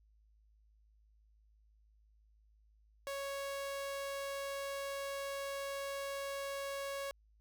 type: tone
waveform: sawtooth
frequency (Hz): 554.4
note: C#5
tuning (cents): 0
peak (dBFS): -35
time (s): 3.07-7.11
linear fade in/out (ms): 0
effects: added 53 Hz sine -65 dBFS peak until 7.4 s